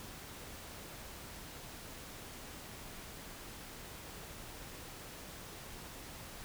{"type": "silence", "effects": ["pink hiss -49 dBFS RMS until 6.44 s"]}